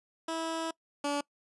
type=tone pair in turn; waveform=15% pulse; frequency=326.1 / 287.6 Hz; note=E4 / D4; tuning=-19 / -36 cents; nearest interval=major second; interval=217 cents; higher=first; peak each=-26 / -23 dBFS; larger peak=second; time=0.28-0.71 / 1.04-1.21 s; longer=first; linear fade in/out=5 ms; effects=noise-tail reverb RT60 0.1 s tail -23 dB re dry + resampled to 24000 Hz